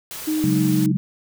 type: noise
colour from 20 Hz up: white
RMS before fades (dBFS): -33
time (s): 0.11-0.86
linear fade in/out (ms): 0
type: tone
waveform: sine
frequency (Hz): 310.1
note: D#4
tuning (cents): -6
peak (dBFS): -19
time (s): 0.27-0.92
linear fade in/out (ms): 10
type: chord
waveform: sine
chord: C# suspended fourth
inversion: none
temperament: just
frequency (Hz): 138.59 / 184.79 / 207.9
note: C#3 / F#3 / G#3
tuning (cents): 0 / -2 / +2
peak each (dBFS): -22 / -21 / -24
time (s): 0.44-0.97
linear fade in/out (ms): 0
effects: none